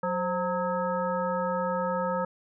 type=harmonic tone with a mistuned harmonic; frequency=183.4 Hz; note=F#3; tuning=15 cents flat; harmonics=1 / 3 / 5 / 7 / 9; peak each=-33 / -29 / -32 / -33 / -41 dBFS; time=0.03-2.25 s; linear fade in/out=5 ms; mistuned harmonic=3; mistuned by=-79 cents; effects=none